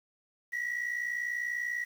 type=tone pair together; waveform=sine; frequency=1897.9 / 1958 Hz; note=A#6 / B6; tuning=+31 / -15 cents; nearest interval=minor second; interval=54 cents; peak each=-32 / -32 dBFS; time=0.52-1.85 s; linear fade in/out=20 ms; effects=tanh soft clip ceiling -28 dBFS + 9-bit